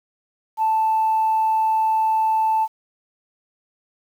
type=tone; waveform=sine; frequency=880 Hz; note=A5; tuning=in tune; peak=-15 dBFS; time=0.57-2.68 s; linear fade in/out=50 ms; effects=tanh soft clip ceiling -12 dBFS + 8-bit